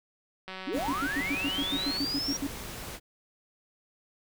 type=click train; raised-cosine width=0.3 ms; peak=-24 dBFS; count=281; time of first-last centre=0.48-1.969 s; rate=188 Hz
type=linear sweep; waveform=sine; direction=up; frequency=240 to 5710 Hz; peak=-30 dBFS; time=0.67-2.37 s; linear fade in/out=5 ms
type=noise; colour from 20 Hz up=pink; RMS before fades=-40 dBFS; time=0.72-3 s; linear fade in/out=50 ms
type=tone bursts; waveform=sine; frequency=280.9 Hz; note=C#4; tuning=23 cents sharp; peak=-28 dBFS; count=13; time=0.74-2.47 s; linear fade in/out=5 ms; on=50 ms; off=90 ms
effects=none